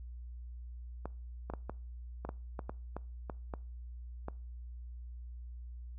clicks, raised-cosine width 1 ms, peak -25 dBFS, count 12, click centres 1.056 / 1.5 / 1.537 / 1.696 / 2.25 / 2.291 / 2.592 / 2.695 / 2.966 / 3.298 / 3.538 / 4.284 s, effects noise-tail reverb RT60 0.4 s tail -23 dB re dry + added 60 Hz sine -43 dBFS peak until 5.98 s

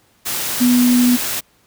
sine tone in noise, 246 Hz, B3, 7 cents flat, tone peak -10 dBFS, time 0.6-1.17 s, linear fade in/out 20 ms, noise white, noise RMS -22 dBFS, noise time 0.25-1.41 s, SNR +9 dB, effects pink hiss -56 dBFS RMS until 1.66 s + high-pass 60 Hz 12 dB/octave

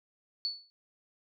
sine tone with exponential decay, 4447 Hz, C#8, 5 cents sharp, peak -27 dBFS, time 0.45-0.7 s, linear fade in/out 0 ms, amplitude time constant 54 ms, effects none

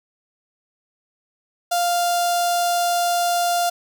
sawtooth tone with notch filter, 698.5 Hz, F5, in tune, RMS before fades -20 dBFS, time 1.71-3.7 s, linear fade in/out 10 ms, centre 2000 Hz, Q 0.82, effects none

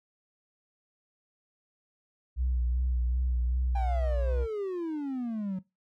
sine tone with vibrato, 61.7 Hz, B1, 1 cent flat, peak -24 dBFS, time 2.36-4.47 s, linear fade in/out 50 ms, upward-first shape sine, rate 2.6 Hz, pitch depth 43 cents each way
triangle exponential sweep, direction down, 805 to 182 Hz, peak -28 dBFS, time 3.75-5.59 s, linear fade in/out 5 ms
effects noise-tail reverb RT60 0.2 s tail -19 dB re dry + tanh soft clip ceiling -22 dBFS

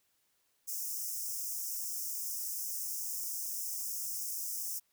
white high-pass noise, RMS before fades -38 dBFS, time 0.67-4.8 s, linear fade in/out 20 ms, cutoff 5200 Hz, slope 96 dB/octave, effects white hiss -75 dBFS RMS until 4.92 s

